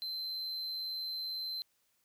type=tone; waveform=triangle; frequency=4091 Hz; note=C8; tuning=40 cents flat; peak=-35 dBFS; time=0.02-1.62 s; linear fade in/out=0 ms; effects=white hiss -75 dBFS RMS until 2.04 s